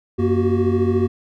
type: tone cluster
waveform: triangle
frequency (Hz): 93.7 / 235.7 / 367.7 / 381.7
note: F#2 / A#3 / F#4 / G4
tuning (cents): +22 / +19 / -11 / -46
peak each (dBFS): -19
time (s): 0.18-1.08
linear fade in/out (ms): 20
effects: none